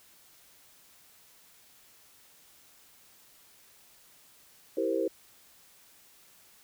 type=chord; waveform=sine; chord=C dominant seventh; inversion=first; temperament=equal; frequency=329.6 / 392 / 466.2 / 523.3 Hz; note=E4 / G4 / Bb4 / C5; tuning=0 / 0 / 0 / 0 cents; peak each=-32 dBFS; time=4.77-5.08 s; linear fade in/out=5 ms; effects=white hiss -59 dBFS RMS until 6.63 s